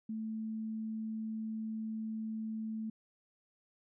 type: tone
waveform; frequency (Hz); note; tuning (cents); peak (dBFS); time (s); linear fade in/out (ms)
sine; 220; A3; 0; -36; 0.09-2.9; 5
effects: none